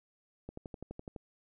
click train, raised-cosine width 2 ms, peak -29 dBFS, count 9, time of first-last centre 0.49-1.162 s, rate 11.9 Hz, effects none

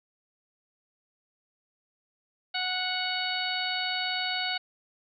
harmonic tone with a mistuned harmonic, 737 Hz, F#5, 7 cents flat, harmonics 1 / 2 / 3 / 4 / 5 / 6, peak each -35 / -35 / -35 / -35 / -35 / -35 dBFS, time 2.54-4.58 s, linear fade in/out 10 ms, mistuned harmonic 5, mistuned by +44 cents, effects none

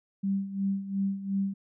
sine tone with tremolo, 196 Hz, G3, in tune, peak -24 dBFS, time 0.23-1.54 s, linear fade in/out 10 ms, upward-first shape sine, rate 2.8 Hz, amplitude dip 75%, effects none

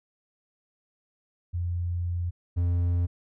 sine / triangle tone pair in turn, 87.31 / 87.31 Hz, F2 / F2, 0 / 0 cents, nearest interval unison, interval 0 cents, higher neither, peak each -26 / -20 dBFS, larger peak second, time 1.53-2.31 / 2.56-3.07 s, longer first, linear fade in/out 20 ms, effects none

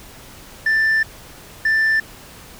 sine tone pair in turn, 1772 / 1772 Hz, A6 / A6, +12 / +12 cents, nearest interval unison, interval 0 cents, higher neither, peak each -11 dBFS, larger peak neither, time 0.66-1.03 / 1.65-2 s, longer first, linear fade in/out 5 ms, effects tanh soft clip ceiling -13 dBFS + pink hiss -41 dBFS RMS until 2.59 s

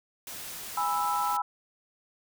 white noise, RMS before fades -40 dBFS, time 0.27-1.37 s, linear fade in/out 2 ms
sine chord, E major, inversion first, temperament just, 824.1 / 988.9 / 1318.5 Hz, G#5 / B5 / E6, -14 / +2 / 0 cents, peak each -30 dBFS, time 0.77-1.42 s, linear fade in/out 5 ms
effects none

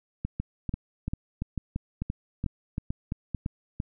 two click trains, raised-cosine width 5 ms, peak -17 / -17 dBFS, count 11 / 8, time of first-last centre 0.4-3.801 / 0.25-3.347 s, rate 2.94 / 2.26 Hz, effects none

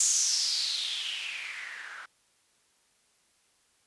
violet noise with low-pass filter sweep, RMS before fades -31 dBFS, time 0-2.06 s, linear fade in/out 5 ms, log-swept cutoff 7200 to 1400 Hz, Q 5.5, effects white hiss -68 dBFS RMS until 3.86 s + resampled to 24000 Hz

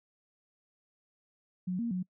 sine tone with pitch steps, 182.3 / 234 / 182.7 Hz, F#3 / A#3 / F#3, -25 / +7 / -22 cents, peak -30 dBFS, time 1.67-2.03 s, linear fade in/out 10 ms, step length 120 ms, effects noise-tail reverb RT60 0.1 s tail -26 dB re dry

